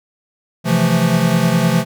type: chord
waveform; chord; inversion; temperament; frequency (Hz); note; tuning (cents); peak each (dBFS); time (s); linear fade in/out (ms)
square; F major seventh; second; equal; 130.81 / 164.81 / 174.61 / 220; C3 / E3 / F3 / A3; 0 / 0 / 0 / 0; -21 / -18 / -17 / -20; 0.64-1.85; 50
effects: none